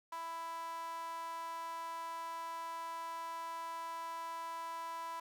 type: tone with high-pass filter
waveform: sawtooth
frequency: 330.9 Hz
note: E4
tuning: 7 cents sharp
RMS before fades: -43 dBFS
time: 0.12-5.2 s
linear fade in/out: 5 ms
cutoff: 960 Hz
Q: 6.2
effects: none